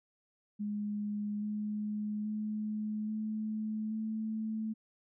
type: tone with pitch steps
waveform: sine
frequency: 207.7 / 210.5 / 213.3 / 216.1 / 219 Hz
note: G#3 / G#3 / G#3 / A3 / A3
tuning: 0 / +24 / +46 / -31 / -8 cents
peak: -33 dBFS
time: 0.59-4.74 s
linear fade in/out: 20 ms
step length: 830 ms
effects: none